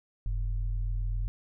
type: tone pair together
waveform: sine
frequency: 43.81 / 103.5 Hz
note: F1 / G#2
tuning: +6 / -5 cents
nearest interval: octave + minor third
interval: 1489 cents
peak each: -28 / -36 dBFS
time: 0.26-1.28 s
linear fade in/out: 0 ms
effects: none